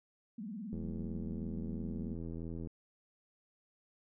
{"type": "tone with vibrato", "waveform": "sine", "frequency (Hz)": 210, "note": "G#3", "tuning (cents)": 19, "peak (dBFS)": -40, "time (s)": [0.38, 2.15], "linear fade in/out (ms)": 5, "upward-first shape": "sine", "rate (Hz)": 19, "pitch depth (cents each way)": 220}
{"type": "click train", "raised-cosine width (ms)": 3, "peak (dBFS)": -31, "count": 162, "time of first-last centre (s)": [0.73, 2.672], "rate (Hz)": 82.9}
{"effects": []}